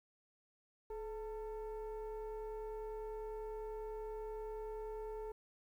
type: tone with frequency modulation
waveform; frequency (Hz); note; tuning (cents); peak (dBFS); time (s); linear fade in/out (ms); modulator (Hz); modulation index
sine; 429.9; A4; -40; -40; 0.9-5.32; 5; 465; 0.71
effects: tanh soft clip ceiling -39 dBFS + 12-bit